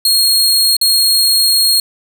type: tone with dropouts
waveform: sawtooth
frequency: 4269 Hz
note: C8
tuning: 34 cents sharp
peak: -6 dBFS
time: 0.05-1.8 s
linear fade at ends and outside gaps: 2 ms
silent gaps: 0.767-0.813 s
effects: none